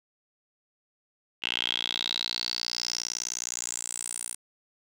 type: tone with band-pass filter sweep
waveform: 10% pulse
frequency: 59.5 Hz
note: A#1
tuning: 36 cents sharp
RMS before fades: -33 dBFS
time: 1.42-4.36 s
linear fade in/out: 20 ms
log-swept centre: 2900 to 9500 Hz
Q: 8.2
effects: none